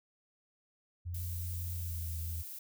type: tone with pitch glide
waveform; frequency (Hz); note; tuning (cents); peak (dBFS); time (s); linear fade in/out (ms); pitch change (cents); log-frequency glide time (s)
sine; 87.31 to 81.94; F2 to E2; 0 to -10; -36; 1.05-2.43; 20; -110; 1.75-2.07
type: noise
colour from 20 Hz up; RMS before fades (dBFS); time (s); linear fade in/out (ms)
violet; -45; 1.14-2.59; 5
effects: none